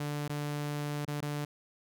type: tone with dropouts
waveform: sawtooth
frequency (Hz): 146.83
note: D3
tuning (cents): 0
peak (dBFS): -29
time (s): 0-1.45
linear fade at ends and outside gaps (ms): 5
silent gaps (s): 0.28-0.295 / 1.052-1.078 / 1.207-1.224
effects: none